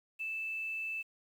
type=tone with quantisation; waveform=sine; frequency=2637 Hz; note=E7; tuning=in tune; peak=-35 dBFS; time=0.19-1.03 s; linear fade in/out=20 ms; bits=10; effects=none